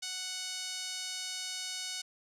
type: tone with band-pass filter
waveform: 5% pulse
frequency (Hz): 740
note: F#5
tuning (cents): 0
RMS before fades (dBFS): -39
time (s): 0.02-2.02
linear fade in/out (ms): 10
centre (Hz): 4400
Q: 0.82
effects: none